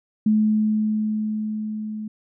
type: tone with level ramp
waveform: sine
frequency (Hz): 214.8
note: A3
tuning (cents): -41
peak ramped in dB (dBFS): -14 to -28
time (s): 0.26-2.08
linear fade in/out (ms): 5
effects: none

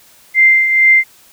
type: tone with tremolo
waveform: sine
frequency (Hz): 2089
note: C7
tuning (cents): -3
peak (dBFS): -4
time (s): 0.34-1.04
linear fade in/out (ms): 50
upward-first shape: triangle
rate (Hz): 2.2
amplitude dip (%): 60
effects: white hiss -46 dBFS RMS until 1.32 s

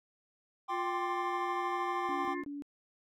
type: chord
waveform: triangle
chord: G suspended fourth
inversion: none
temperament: equal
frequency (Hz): 784 / 1046.5 / 1174.7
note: G5 / C6 / D6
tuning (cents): 0 / 0 / 0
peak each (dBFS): -35 / -35 / -38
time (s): 0.68-2.35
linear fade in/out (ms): 20
type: harmonic tone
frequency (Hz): 353.1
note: F4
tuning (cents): +19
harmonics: 1 / 3 / 5 / 6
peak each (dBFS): -38 / -43 / -45 / -46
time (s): 0.69-2.45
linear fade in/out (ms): 50
type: tone bursts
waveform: sine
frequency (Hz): 286.7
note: D4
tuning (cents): -42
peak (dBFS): -38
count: 3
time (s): 2.09-2.622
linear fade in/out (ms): 0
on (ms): 160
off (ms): 26
effects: none

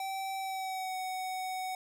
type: tone with pitch glide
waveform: square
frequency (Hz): 772 to 747.4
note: G5 to F#5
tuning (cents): -27 to +17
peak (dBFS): -35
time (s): 0-1.75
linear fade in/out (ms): 2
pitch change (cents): -56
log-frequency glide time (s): 0.37-0.96
effects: none

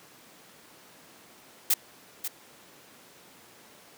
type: noise with echo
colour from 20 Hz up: blue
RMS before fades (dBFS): -22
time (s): 1.7-1.74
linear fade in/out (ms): 5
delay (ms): 540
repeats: 1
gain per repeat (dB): -10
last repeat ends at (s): 2.28
effects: pink hiss -53 dBFS RMS until 3.97 s + high-pass 200 Hz 12 dB/octave

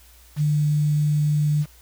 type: tone with quantisation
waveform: sine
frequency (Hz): 149.4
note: D3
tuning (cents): +30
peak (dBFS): -17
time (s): 0.36-1.66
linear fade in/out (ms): 50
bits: 7
effects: added 60 Hz sine -50 dBFS peak until 1.81 s + white hiss -53 dBFS RMS until 1.81 s

